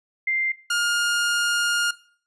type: tone pair in turn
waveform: sine / sawtooth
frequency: 2093 / 1417.2 Hz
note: C7 / F6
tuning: 0 / +25 cents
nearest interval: perfect fifth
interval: 675 cents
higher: first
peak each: -20 / -17 dBFS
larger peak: second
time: 0.27-0.52 / 0.7-1.91 s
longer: second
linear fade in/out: 5 ms
effects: noise-tail reverb RT60 0.5 s tail -20 dB re dry + resampled to 24000 Hz